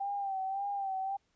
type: tone with vibrato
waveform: sine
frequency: 784 Hz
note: G5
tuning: in tune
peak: -32 dBFS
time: 0-1.17 s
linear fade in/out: 10 ms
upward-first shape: sine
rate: 1.8 Hz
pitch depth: 53 cents each way
effects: pink hiss -75 dBFS RMS until 1.35 s + resampled to 16000 Hz